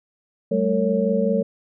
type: tone cluster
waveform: sine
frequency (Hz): 191.2 / 216.1 / 454.9 / 557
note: G3 / A3 / A#4 / C#5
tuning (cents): -43 / -31 / -42 / +8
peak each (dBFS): -23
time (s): 0.51-1.43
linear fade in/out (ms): 10
effects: none